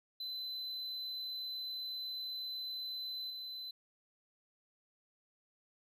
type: tone with level steps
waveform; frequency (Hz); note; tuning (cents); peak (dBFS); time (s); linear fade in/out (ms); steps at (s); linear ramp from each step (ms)
triangle; 4033; B7; +36; -38 / -41; 0.2-3.71; 5; 3.3; 2
effects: none